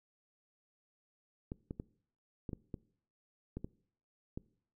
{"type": "clicks", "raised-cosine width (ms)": 3, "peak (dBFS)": -27, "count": 9, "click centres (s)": [1.519, 1.709, 1.799, 2.492, 2.532, 2.742, 3.57, 3.645, 4.375], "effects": ["noise-tail reverb RT60 0.6 s tail -22 dB re dry"]}